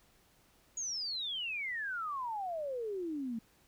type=exponential sweep; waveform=sine; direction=down; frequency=6820 to 219.2 Hz; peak=-35 dBFS; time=0.77-3.39 s; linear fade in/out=5 ms; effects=pink hiss -67 dBFS RMS until 3.67 s